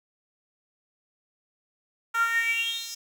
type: tone with high-pass filter sweep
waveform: 10% pulse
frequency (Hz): 460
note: A#4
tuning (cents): -23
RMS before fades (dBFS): -27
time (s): 2.14-2.95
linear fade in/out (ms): 10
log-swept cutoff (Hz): 1200 to 5200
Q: 10
effects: 9-bit